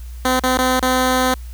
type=tone with dropouts; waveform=10% pulse; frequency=256.1 Hz; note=C4; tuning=37 cents flat; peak=-6 dBFS; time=0.25-1.34 s; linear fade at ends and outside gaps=1 ms; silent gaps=0.395-0.437 / 0.573-0.588 / 0.794-0.826 s; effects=added 60 Hz sine -29 dBFS peak until 1.53 s + white hiss -48 dBFS RMS until 1.53 s